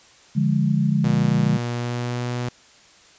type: chord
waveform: sine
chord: D diminished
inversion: none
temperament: equal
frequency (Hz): 146.83 / 174.61 / 207.7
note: D3 / F3 / Ab3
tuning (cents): 0 / 0 / 0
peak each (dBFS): -20 / -23 / -21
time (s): 0.35-1.58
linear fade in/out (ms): 20
type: tone with pitch glide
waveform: sawtooth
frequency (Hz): 120 to 122.31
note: B2 to B2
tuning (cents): -49 to -16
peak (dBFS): -20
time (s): 1.04-2.49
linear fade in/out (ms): 5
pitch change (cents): +33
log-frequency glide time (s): 1.7-2.23
effects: white hiss -51 dBFS RMS until 3.18 s + resampled to 16000 Hz